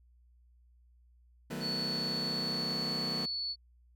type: chord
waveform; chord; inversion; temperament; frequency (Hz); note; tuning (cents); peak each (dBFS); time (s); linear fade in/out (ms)
sawtooth; B dominant seventh; first; just; 154.34 / 185.21 / 222.2 / 246.9; D#3 / F#3 / A3 / B3; -14 / +2 / +17 / 0; -38; 1.5-3.26; 10
type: tone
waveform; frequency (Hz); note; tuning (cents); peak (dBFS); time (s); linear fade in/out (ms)
sine; 4435; C#8; 0; -33; 1.6-3.56; 50
effects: added 60 Hz sine -60 dBFS peak until 3.95 s